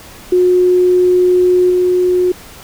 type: tone with level steps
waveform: sine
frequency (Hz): 362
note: F#4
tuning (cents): -38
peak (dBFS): -7 / -9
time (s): 0.32-2.32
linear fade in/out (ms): 5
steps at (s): 1.7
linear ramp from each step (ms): 2
effects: pink hiss -36 dBFS RMS until 2.63 s